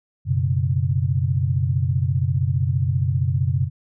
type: chord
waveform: sine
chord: F# suspended fourth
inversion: none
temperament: equal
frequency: 92.5 / 123.47 / 138.59 Hz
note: F#2 / B2 / C#3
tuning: 0 / 0 / 0 cents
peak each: -22 dBFS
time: 0.25-3.7 s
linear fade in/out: 50 ms
effects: none